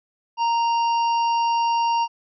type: harmonic tone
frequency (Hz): 930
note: A#5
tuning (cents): -4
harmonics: 1 / 3 / 5 / 6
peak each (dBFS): -18 / -31 / -38 / -38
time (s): 0.37-2.08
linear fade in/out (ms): 50
effects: none